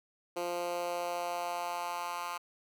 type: tone with high-pass filter sweep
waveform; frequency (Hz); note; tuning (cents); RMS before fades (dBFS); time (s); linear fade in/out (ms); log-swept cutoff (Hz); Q
10% pulse; 174.61; F3; 0; -36; 0.36-2.38; 10; 410 to 1100; 2.2
effects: none